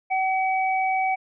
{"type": "tone pair together", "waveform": "sine", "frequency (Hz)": [759, 2277], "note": ["F#5", "C#7"], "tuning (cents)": [44, 46], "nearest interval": "octave + perfect fifth", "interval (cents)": 1902, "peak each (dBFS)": [-21, -27], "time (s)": [0.1, 1.16], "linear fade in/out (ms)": 20, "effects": []}